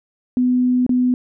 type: tone with dropouts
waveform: sine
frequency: 250 Hz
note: B3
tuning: 21 cents sharp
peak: -13 dBFS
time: 0.37-1.14 s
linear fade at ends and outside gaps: 1 ms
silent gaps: 0.865-0.893 s
effects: none